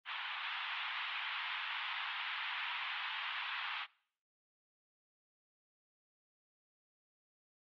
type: band-pass noise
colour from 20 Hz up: white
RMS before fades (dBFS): -41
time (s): 0.05-3.87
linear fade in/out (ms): 50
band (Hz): 850 to 3400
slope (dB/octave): 48
effects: noise-tail reverb RT60 0.6 s tail -24 dB re dry + Opus 32 kbps